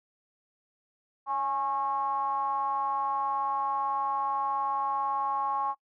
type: ring-modulated tone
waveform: triangle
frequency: 130.81 Hz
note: C3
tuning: in tune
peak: -22 dBFS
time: 1.26-5.75 s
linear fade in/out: 50 ms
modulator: 961 Hz
effects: noise-tail reverb RT60 0.1 s tail -21 dB re dry